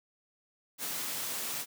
white high-pass noise, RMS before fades -36 dBFS, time 0.78-1.66 s, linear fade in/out 50 ms, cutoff 120 Hz, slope 48 dB/octave, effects none

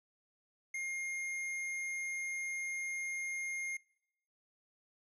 sine tone with hard clipping, 2129 Hz, C7, 30 cents sharp, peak -38 dBFS, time 0.74-3.77 s, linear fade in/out 5 ms, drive 14 dB, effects noise-tail reverb RT60 0.8 s tail -24 dB re dry + low-pass 11000 Hz 12 dB/octave

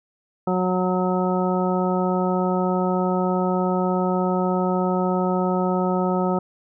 harmonic tone, 183.3 Hz, F#3, 16 cents flat, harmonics 1 / 2 / 3 / 4 / 5 / 7, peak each -22 / -25 / -27 / -28 / -29 / -30 dBFS, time 0.47-6.39 s, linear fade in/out 5 ms, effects none

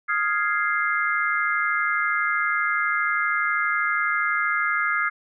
sine chord, F minor seventh, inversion third, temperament equal, 1244.5 / 1396.9 / 1661.2 / 2093 Hz, Eb6 / F6 / Ab6 / C7, 0 / 0 / 0 / 0 cents, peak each -26 dBFS, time 0.08-5.1 s, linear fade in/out 20 ms, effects none

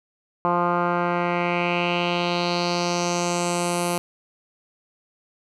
10% pulse tone with low-pass filter sweep, 174.7 Hz, F3, 1 cent sharp, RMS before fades -23 dBFS, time 0.45-3.98 s, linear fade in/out 0 ms, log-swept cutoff 1100 to 11000 Hz, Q 3.1, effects none

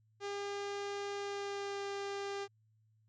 sawtooth tone with pitch glide, 403 to 399.1 Hz, G4 to G4, +48 to +31 cents, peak -34 dBFS, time 0.2-2.48 s, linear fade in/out 50 ms, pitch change -17 cents, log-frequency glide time 1.16-1.85 s, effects added 109 Hz sine -68 dBFS peak until 3.08 s + resampled to 16000 Hz

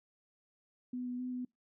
sine tone with pitch steps, 249.3 / 247 / 251.9 / 249.6 Hz, B3 / B3 / B3 / B3, +16 / 0 / +34 / +19 cents, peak -36 dBFS, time 0.93-1.45 s, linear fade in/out 5 ms, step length 130 ms, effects noise-tail reverb RT60 0.2 s tail -26 dB re dry

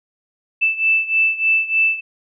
sine beating tone pair, 2641 / 2644.3 Hz, E7 / E7, +3 / +5 cents, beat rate 3.3 Hz, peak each -16 / -19 dBFS, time 0.61-2.01 s, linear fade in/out 20 ms, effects none

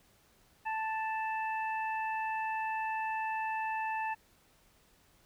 harmonic tone, 880 Hz, A5, in tune, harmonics 1 / 2 / 3, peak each -33 / -40 / -42 dBFS, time 0.65-4.15 s, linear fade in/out 20 ms, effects pink hiss -66 dBFS RMS until 5.25 s

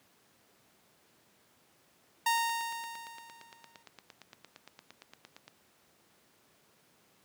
sawtooth tone with exponential decay, 925 Hz, A#5, 14 cents flat, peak -21 dBFS, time 2.26-3.83 s, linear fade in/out 5 ms, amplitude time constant 340 ms
click train, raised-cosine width 0.2 ms, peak -31 dBFS, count 28, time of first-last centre 2.38-5.48 s, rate 8.71 Hz
effects pink hiss -66 dBFS RMS until 7.24 s + high-pass 150 Hz 12 dB/octave

